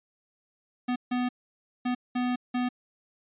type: tone bursts at uneven times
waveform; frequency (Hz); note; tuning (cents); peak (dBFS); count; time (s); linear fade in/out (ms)
square; 248; B3; +7; -26; 5; 0.88-0.96 / 1.11-1.29 / 1.85-1.95 / 2.15-2.36 / 2.54-2.69; 10
effects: resampled to 8000 Hz